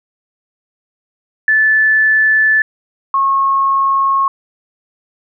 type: tone pair in turn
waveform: sine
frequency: 1745 / 1089.8 Hz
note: A6 / C#6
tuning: -15 / -30 cents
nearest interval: minor sixth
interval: 815 cents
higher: first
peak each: -8 / -10 dBFS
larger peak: first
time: 1.48-2.62 / 3.14-4.28 s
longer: neither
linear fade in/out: 2 ms
effects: none